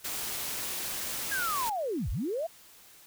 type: noise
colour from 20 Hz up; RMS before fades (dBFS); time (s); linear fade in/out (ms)
white; -35; 0.04-1.7; 10
type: linear two-way sweep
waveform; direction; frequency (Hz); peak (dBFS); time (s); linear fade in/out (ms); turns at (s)
sine; down then up; 1661.2 to 34 to 694; -29; 1.31-2.47; 10; 2.1
effects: white hiss -55 dBFS RMS until 3.06 s